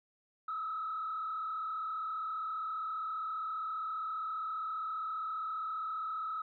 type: tone with frequency modulation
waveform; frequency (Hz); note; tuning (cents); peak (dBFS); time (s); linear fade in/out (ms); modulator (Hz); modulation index
sine; 1290; E6; -38; -34; 0.48-6.42; 5; 35; 1.1
effects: tanh soft clip ceiling -30 dBFS